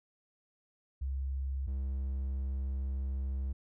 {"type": "tone pair in turn", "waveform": ["sine", "triangle"], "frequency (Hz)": [67.2, 66.74], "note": ["C2", "C2"], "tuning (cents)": [47, 35], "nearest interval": "unison", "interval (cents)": 12, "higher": "first", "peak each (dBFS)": [-32, -30], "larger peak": "second", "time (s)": [[1.01, 1.67], [1.67, 3.53]], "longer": "second", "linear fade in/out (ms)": 10, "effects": []}